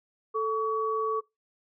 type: tone pair together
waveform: sine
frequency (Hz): 440 / 1131.4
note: A4 / C#6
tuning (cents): 0 / +35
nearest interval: octave + major third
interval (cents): 1635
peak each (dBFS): -28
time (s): 0.34-1.21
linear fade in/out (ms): 20
effects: noise-tail reverb RT60 0.2 s tail -21 dB re dry